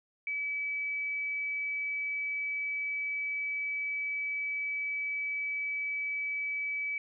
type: tone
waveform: sine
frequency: 2292 Hz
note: D7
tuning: 43 cents flat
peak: -31 dBFS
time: 0.27-6.98 s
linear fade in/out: 2 ms
effects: none